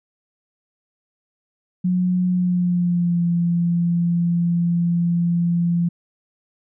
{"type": "tone with pitch glide", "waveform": "sine", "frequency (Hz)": [181.1, 171.73], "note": ["F#3", "F3"], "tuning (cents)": [-37, -29], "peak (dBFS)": -16, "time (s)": [1.84, 5.89], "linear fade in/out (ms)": 10, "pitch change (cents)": -92, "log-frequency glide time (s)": [2.3, 3.24], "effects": []}